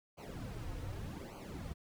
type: noise with flanger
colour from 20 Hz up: brown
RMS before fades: -44 dBFS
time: 0.17-1.74 s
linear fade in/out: 20 ms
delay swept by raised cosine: 0.55 to 5.15 ms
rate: 0.84 Hz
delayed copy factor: -0.9
effects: none